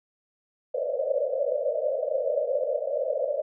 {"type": "band-pass noise", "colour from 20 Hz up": "pink", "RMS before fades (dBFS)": -27, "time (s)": [0.74, 3.42], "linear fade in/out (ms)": 10, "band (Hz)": [500, 620], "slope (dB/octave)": 96, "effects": []}